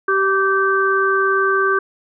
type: harmonic tone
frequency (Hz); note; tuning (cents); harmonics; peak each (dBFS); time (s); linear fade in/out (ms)
388.2; G4; -17; 1 / 3 / 4; -18 / -18 / -18; 0.08-1.79; 5
effects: none